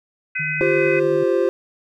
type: harmonic tone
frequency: 505 Hz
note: B4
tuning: 39 cents sharp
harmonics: 3 / 4 / 5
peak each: -27 / -26 / -24 dBFS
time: 0.35-1 s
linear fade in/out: 10 ms
type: tone with tremolo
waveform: sine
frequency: 152.9 Hz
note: D#3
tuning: 30 cents flat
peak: -28 dBFS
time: 0.39-1.24 s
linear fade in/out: 10 ms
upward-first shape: sine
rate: 11 Hz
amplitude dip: 25%
type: chord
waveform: triangle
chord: F suspended second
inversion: none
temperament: just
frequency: 349.2 / 392.9 / 523.8 Hz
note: F4 / G4 / C5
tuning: 0 / +4 / +2 cents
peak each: -18 dBFS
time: 0.61-1.49 s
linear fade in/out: 0 ms
effects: none